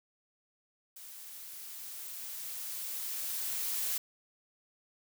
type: noise with level ramp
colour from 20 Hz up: blue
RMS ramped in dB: -49 to -33 dBFS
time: 0.96-3.98 s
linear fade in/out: 5 ms
effects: none